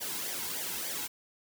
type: noise with flanger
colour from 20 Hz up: white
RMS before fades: -36 dBFS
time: 0-1.08 s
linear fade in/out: 20 ms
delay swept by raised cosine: 0.73 to 1.72 ms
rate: 3.4 Hz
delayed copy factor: -0.7
effects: none